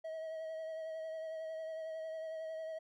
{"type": "tone with vibrato", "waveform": "triangle", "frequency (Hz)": 640, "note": "D#5", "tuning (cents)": 49, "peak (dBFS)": -38, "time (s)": [0.04, 2.79], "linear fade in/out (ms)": 10, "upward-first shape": "sine", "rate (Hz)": 11, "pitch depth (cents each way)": 23, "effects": []}